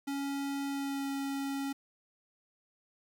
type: tone with pitch glide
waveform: square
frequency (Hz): 278.7 to 275.8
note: C#4 to C#4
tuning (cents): +9 to -9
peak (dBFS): -34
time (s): 0.07-1.73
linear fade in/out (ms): 10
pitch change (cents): -18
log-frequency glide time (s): 0.67-1.09
effects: 10-bit